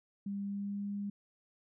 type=tone with pitch glide; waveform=sine; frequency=200 to 202.3 Hz; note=G3 to G#3; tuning=+35 to -45 cents; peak=-35 dBFS; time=0.26-1.1 s; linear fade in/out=5 ms; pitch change=+20 cents; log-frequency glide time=0.44-0.88 s; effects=none